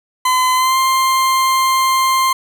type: tone with pitch glide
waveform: 40% pulse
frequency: 1020 to 1051.7 Hz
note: C6 to C6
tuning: -44 to +9 cents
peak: -11 dBFS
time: 0.25-2.33 s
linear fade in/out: 5 ms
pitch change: +53 cents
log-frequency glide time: 0.55-0.77 s
effects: none